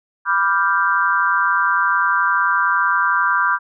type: chord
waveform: sine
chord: G dominant seventh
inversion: first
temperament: equal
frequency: 987.8 / 1174.7 / 1396.9 / 1568 Hz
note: B5 / D6 / F6 / G6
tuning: 0 / 0 / 0 / 0 cents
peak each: -21 / -19 / -20 / -19 dBFS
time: 0.25-3.59 s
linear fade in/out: 50 ms
effects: none